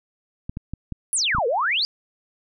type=clicks; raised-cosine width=5 ms; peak=-17 dBFS; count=6; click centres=0.495 / 0.571 / 0.736 / 0.923 / 1.349 / 1.384 s
type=exponential two-way sweep; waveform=sine; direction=down then up; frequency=11175 to 440 to 4997 Hz; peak=-19 dBFS; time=1.13-1.85 s; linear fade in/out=0 ms; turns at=1.47 s
effects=none